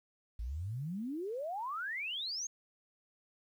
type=exponential sweep; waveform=sine; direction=up; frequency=51.91 to 6645 Hz; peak=-36 dBFS; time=0.39-2.47 s; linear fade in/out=5 ms; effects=11-bit